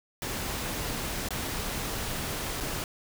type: noise with dropouts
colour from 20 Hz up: pink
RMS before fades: -33 dBFS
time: 0.22-2.84 s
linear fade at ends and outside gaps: 1 ms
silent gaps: 1.287-1.306 / 2.603-2.607 s
effects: none